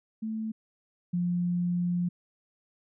sine tone pair in turn, 220 / 176.02 Hz, A3 / F3, 0 / +14 cents, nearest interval major third, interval 386 cents, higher first, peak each -30 / -25 dBFS, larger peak second, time 0.22-0.52 / 1.13-2.09 s, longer second, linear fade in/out 10 ms, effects none

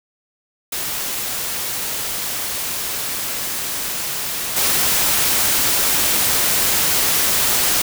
white noise with level steps, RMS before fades -24 / -17 dBFS, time 0.72-7.82 s, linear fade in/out 5 ms, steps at 4.56 s, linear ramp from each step 10 ms, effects none

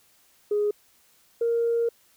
sine tone pair in turn, 415.3 / 466.2 Hz, G#4 / A#4, 0 / 0 cents, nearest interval major second, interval 200 cents, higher second, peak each -20 dBFS, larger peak neither, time 0.51-0.71 / 1.41-1.89 s, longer second, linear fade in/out 5 ms, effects tanh soft clip ceiling -16 dBFS + white hiss -61 dBFS RMS until 2.16 s

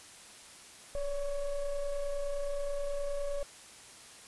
triangle ring-modulated tone, 277.2 Hz, C#4, in tune, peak -26 dBFS, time 0.95-3.43 s, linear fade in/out 2 ms, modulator 292 Hz, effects white hiss -52 dBFS RMS until 4.27 s + resampled to 24000 Hz

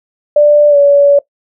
sine tone with pitch glide, 590 to 569.2 Hz, D5 to C#5, +8 to +46 cents, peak -3 dBFS, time 0.36-1.19 s, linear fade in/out 5 ms, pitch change -62 cents, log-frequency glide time 0.69-0.77 s, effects noise-tail reverb RT60 0.1 s tail -18 dB re dry

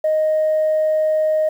sine tone, 622.3 Hz, D#5, in tune, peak -13 dBFS, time 0.04-1.49 s, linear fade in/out 5 ms, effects tanh soft clip ceiling -11 dBFS + 8-bit

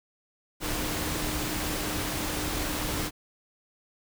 sine tone in noise, 303.8 Hz, D#4, 41 cents flat, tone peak -37 dBFS, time 0.6-3.11 s, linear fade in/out 50 ms, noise pink, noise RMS -31 dBFS, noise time 0.6-3.11 s, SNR -9 dB, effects none

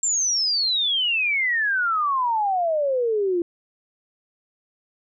sine exponential sweep, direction down, 7460 to 336.7 Hz, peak -19 dBFS, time 0.03-3.42 s, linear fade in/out 2 ms, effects none

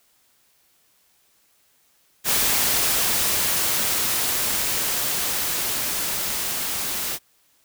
white noise with level ramp, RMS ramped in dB -20 to -27 dBFS, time 2.24-7.19 s, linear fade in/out 50 ms, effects white hiss -62 dBFS RMS until 7.64 s

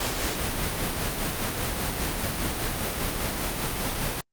pink noise with tremolo, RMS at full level -27 dBFS, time 0-4.21 s, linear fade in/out 5 ms, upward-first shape sine, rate 5 Hz, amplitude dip 30%, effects Opus 48 kbps

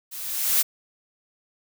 blue noise with level ramp, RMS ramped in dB -37 to -18 dBFS, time 0.11-0.63 s, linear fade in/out 20 ms, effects none

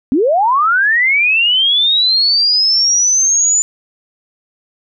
sine linear sweep, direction up, 238 to 7050 Hz, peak -9 dBFS, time 0.12-3.62 s, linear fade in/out 0 ms, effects none

